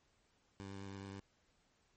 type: tone with vibrato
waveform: 15% pulse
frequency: 98 Hz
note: G2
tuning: in tune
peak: -40 dBFS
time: 0.6-1.2 s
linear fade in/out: 0 ms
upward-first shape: sine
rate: 9.5 Hz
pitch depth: 17 cents each way
effects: pink hiss -75 dBFS RMS until 1.96 s + MP3 32 kbps